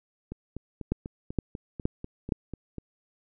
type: two click trains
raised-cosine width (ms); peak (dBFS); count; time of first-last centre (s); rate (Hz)
3; -23 / -12; 11 / 4; 0.32-2.783 / 0.92-2.322; 4.06 / 2.14
effects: none